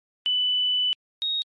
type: tone pair in turn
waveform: sine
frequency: 2988 / 3754 Hz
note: F#7 / A#7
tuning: +16 / +11 cents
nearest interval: major third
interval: 395 cents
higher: second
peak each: -20 / -23 dBFS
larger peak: first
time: 0.26-0.93 / 1.22-1.42 s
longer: first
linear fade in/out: 0 ms
effects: MP3 48 kbps